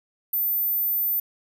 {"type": "tone", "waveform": "sine", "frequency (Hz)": 14080, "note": "A9", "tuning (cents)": 0, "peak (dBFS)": -21, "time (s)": [0.33, 1.2], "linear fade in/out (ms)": 5, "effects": []}